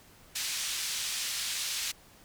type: band-pass noise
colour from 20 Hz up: pink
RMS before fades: -34 dBFS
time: 0.35-1.92 s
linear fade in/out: 10 ms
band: 3100 to 8800 Hz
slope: 12 dB/octave
effects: pink hiss -57 dBFS RMS until 2.24 s